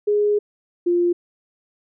sine tone pair in turn, 415.3 / 349.2 Hz, G#4 / F4, 0 / 0 cents, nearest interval minor third, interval 300 cents, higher first, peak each -15 dBFS, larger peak neither, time 0.07-0.39 / 0.86-1.13 s, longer first, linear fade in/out 10 ms, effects none

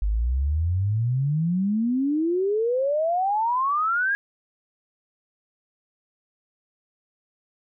sine exponential sweep, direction up, 49 to 1661.2 Hz, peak -20 dBFS, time 0.02-4.15 s, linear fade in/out 0 ms, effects none

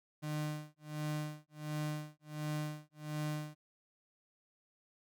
35% pulse tone with tremolo, 151.5 Hz, D#3, 46 cents flat, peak -33 dBFS, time 0.22-3.55 s, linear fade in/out 20 ms, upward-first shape sine, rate 1.4 Hz, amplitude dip 100%, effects none

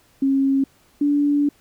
sine tone pair in turn, 271.7 / 289.1 Hz, C#4 / D4, -35 / -27 cents, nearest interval minor second, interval 108 cents, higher second, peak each -15 dBFS, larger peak neither, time 0.22-0.64 / 1.01-1.49 s, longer second, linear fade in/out 5 ms, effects pink hiss -57 dBFS RMS until 1.6 s

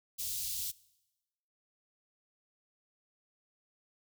white band-stop noise, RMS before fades -37 dBFS, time 0.18-0.72 s, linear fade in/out 20 ms, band 110 to 3500 Hz, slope 24 dB/octave, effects noise-tail reverb RT60 1.0 s tail -22 dB re dry

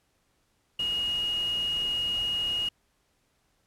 sine tone in noise, 2874 Hz, F7, 49 cents sharp, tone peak -26 dBFS, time 0.79-2.69 s, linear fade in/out 5 ms, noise pink, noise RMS -44 dBFS, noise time 0.79-2.69 s, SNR +15 dB, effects pink hiss -71 dBFS RMS until 3.66 s + low-pass 12000 Hz 12 dB/octave

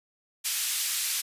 white band-pass noise, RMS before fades -29 dBFS, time 0.44-1.22 s, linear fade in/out 20 ms, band 2300 to 13000 Hz, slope 12 dB/octave, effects resampled to 32000 Hz

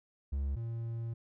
triangle tone pair in turn, 69.3 / 115.36 Hz, C#2 / A#2, 0 / -18 cents, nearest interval major sixth, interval 882 cents, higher second, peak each -29 / -33 dBFS, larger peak first, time 0.32-0.56 / 0.56-1.14 s, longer second, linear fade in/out 10 ms, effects none

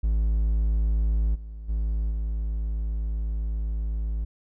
triangle tone with level steps, 53.9 Hz, A1, 35 cents flat, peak -18 / -33 / -21 / -23 dBFS, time 0.03-4.25 s, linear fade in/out 10 ms, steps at 1.34 / 1.68 / 2.1 s, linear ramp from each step 20 ms, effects none

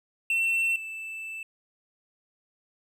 triangle tone pair in turn, 2697 / 2645 Hz, E7 / E7, +39 / +5 cents, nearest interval unison, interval 34 cents, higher first, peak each -21 / -33 dBFS, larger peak first, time 0.3-0.76 / 0.76-1.43 s, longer second, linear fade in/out 2 ms, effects none

